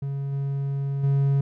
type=tone with level steps; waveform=triangle; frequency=138.8 Hz; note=C#3; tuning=3 cents sharp; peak=-24 / -22 / -16 dBFS; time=0.02-1.41 s; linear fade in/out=5 ms; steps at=0.32 / 1.03 s; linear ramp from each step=10 ms; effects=none